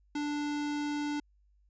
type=tone; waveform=square; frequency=293.7 Hz; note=D4; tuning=in tune; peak=-32 dBFS; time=0.15-1.2 s; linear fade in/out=5 ms; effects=added 50 Hz sine -63 dBFS peak until 1.69 s + resampled to 16000 Hz